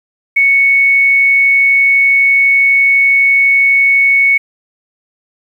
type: tone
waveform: sine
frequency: 2217 Hz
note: C#7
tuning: in tune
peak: -6 dBFS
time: 0.36-4.38 s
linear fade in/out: 10 ms
effects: 7-bit